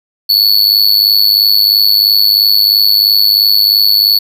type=tone with amplitude modulation; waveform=square; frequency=4430 Hz; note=C#8; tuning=2 cents flat; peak=-3 dBFS; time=0.29-4.19 s; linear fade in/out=10 ms; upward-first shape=sine; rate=103 Hz; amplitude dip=85%; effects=none